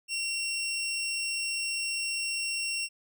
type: tone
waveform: 20% pulse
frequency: 2735 Hz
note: F7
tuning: 37 cents flat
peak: -25 dBFS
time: 0.08-2.89 s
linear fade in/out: 50 ms
effects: none